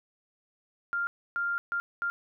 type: tone bursts at uneven times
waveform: sine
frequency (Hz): 1396.9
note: F6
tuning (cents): 0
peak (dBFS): -27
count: 4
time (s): 0.93-1.07 / 1.36-1.58 / 1.72-1.8 / 2.02-2.1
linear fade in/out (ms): 0
effects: none